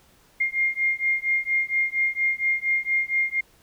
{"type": "beating tone pair", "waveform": "sine", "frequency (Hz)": [2119, 2123.3], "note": ["C7", "C7"], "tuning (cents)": [21, 25], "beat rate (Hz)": 4.3, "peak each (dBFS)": -24, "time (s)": [0.4, 3.41], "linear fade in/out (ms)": 10, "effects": ["pink hiss -58 dBFS RMS until 3.62 s"]}